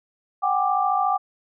sine tone cluster, 748 / 802 / 1180 Hz, F#5 / G5 / D6, +19 / +39 / +8 cents, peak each -23 dBFS, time 0.42-1.18 s, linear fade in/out 20 ms, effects none

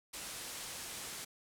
white low-pass noise, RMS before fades -45 dBFS, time 0.13-1.25 s, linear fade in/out 10 ms, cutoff 11000 Hz, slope 24 dB/octave, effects none

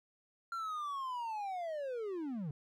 triangle linear sweep, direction down, 1381 to 135.8 Hz, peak -35 dBFS, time 0.52-2.51 s, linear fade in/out 2 ms, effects none

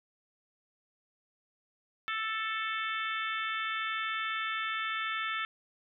harmonic tone, 440.8 Hz, A4, 3 cents sharp, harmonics 3 / 4 / 5 / 6 / 7 / 8, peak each -35 / -37 / -39 / -42 / -44 / -42 dBFS, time 2.08-5.45 s, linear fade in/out 0 ms, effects none

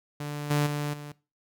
sawtooth tone with level steps, 146.83 Hz, D3, in tune, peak -28 / -18 / -24 / -34 dBFS, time 0.2-1.12 s, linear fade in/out 5 ms, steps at 0.5 / 0.66 / 0.93 s, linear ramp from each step 10 ms, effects noise-tail reverb RT60 0.3 s tail -20 dB re dry

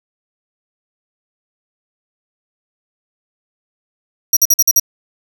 sawtooth tone bursts, 5750 Hz, F8, 50 cents sharp, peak -5 dBFS, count 6, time 4.33-4.798 s, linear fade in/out 5 ms, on 38 ms, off 48 ms, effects none

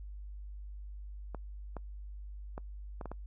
clicks, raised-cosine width 1 ms, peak -27 dBFS, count 6, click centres 1.347 / 1.767 / 2.579 / 3.012 / 3.057 / 3.116 s, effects noise-tail reverb RT60 0.1 s tail -25 dB re dry + added 50 Hz sine -42 dBFS peak until 3.26 s

